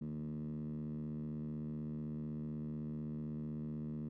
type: tone with band-pass filter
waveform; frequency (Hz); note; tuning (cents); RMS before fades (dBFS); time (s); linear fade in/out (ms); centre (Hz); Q
10% pulse; 75.9; D#2; -42; -42; 0.01-4.09; 10; 190; 8.3
effects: none